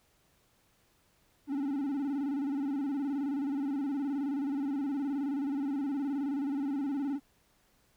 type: tone with vibrato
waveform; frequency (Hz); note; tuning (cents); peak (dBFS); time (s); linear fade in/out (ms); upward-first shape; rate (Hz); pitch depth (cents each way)
triangle; 279.1; C#4; +12; -28; 1.47-7.2; 50; square; 19; 78
effects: pink hiss -69 dBFS RMS until 7.96 s